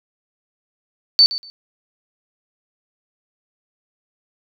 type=tone with echo; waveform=sine; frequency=4531 Hz; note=C#8; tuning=37 cents sharp; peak=-7 dBFS; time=1.19-1.26 s; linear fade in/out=0 ms; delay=120 ms; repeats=2; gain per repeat=-15 dB; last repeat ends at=1.5 s; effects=none